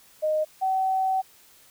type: tone pair in turn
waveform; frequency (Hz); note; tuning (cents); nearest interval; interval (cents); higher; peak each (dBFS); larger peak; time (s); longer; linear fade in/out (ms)
sine; 618 / 760.6; D#5 / F#5; -12 / +48; major third; 360; second; -21; neither; 0.22-0.45 / 0.61-1.22; second; 20
effects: white hiss -55 dBFS RMS until 1.7 s